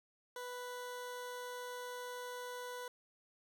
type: tone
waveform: 20% pulse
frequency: 493.9 Hz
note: B4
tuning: in tune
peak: -38 dBFS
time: 0.36-2.88 s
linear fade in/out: 2 ms
effects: none